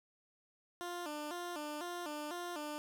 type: tone with vibrato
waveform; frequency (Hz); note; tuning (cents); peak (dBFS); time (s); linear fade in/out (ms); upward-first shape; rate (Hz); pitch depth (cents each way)
15% pulse; 323.5; E4; -32; -34; 0.81-2.78; 0; square; 2; 140
effects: none